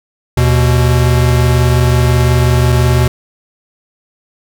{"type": "tone pair together", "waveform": "square", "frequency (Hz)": [77.78, 123.47], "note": ["D#2", "B2"], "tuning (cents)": [0, 0], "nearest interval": "minor sixth", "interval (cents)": 800, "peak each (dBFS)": [-13, -10], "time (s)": [0.37, 3.08], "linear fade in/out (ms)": 5, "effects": []}